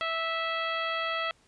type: harmonic tone with a mistuned harmonic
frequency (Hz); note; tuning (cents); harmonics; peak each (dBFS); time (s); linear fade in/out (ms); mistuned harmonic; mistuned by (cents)
656; E5; -9; 1 / 2 / 3 / 4 / 5 / 6 / 7; -35 / -32 / -35 / -37 / -37 / -49 / -48; 0.01-1.31; 0; 7; -53
effects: pink hiss -64 dBFS RMS until 1.47 s + resampled to 22050 Hz